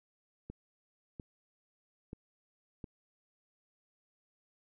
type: clicks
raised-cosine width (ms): 3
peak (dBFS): -30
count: 4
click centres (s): 0.5 / 1.198 / 2.131 / 2.842
effects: none